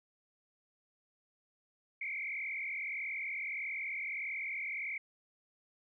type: tone with frequency modulation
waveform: sine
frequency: 2217 Hz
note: C#7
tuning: in tune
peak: -36 dBFS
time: 2.01-4.98 s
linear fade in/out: 5 ms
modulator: 41.6 Hz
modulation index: 3
effects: none